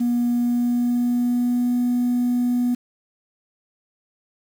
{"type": "tone with pitch glide", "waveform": "sine", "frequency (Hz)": [240.5, 244.7], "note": ["B3", "B3"], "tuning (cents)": [-46, -16], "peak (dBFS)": -16, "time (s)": [0, 2.75], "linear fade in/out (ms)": 10, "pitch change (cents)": 30, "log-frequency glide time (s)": [0.31, 1.74], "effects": ["tanh soft clip ceiling -14 dBFS", "7-bit"]}